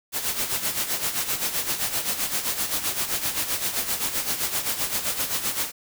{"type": "noise with tremolo", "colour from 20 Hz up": "white", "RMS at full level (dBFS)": -24, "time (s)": [0.12, 5.72], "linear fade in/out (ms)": 50, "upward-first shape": "sine", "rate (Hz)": 7.7, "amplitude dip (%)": 65, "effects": []}